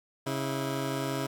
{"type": "tone pair together", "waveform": "15% pulse", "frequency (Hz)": [136.4, 324], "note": ["C#3", "E4"], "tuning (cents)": [-28, -30], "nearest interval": "octave + minor third", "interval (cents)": 1498, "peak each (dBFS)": [-25, -28], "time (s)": [0.26, 1.27], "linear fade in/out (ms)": 10, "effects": []}